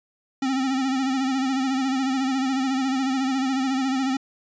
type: tone with vibrato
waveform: square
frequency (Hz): 264.6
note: C4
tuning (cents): +20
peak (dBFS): -22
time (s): 0.42-4.17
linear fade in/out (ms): 5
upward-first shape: sine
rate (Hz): 14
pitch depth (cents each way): 56
effects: resampled to 16000 Hz